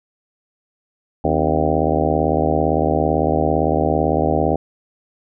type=harmonic tone with a mistuned harmonic; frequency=77.8 Hz; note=D#2; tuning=in tune; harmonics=1 / 2 / 3 / 4 / 5 / 6 / 7 / 8 / 9 / 10; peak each=-24 / -24 / -24 / -24 / -24 / -24 / -24 / -24 / -24 / -24 dBFS; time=1.24-4.56 s; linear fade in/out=5 ms; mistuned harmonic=3; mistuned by=+150 cents; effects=none